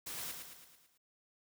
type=noise with echo; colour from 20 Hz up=white; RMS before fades=-43 dBFS; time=0.06-0.32 s; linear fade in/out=10 ms; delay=110 ms; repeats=6; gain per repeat=-5 dB; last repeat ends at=0.98 s; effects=none